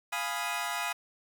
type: chord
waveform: 20% pulse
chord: F half-diminished seventh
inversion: none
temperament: equal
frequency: 698.5 / 830.6 / 987.8 / 1244.5 Hz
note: F5 / Ab5 / Cb6 / Eb6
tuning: 0 / 0 / 0 / 0 cents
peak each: -32 dBFS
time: 0.12-0.93 s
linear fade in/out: 10 ms
effects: 10-bit